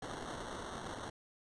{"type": "noise with sample-and-hold", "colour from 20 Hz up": "white", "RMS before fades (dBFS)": -44, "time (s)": [0.02, 1.1], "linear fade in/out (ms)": 5, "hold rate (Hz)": 2450, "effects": ["resampled to 22050 Hz"]}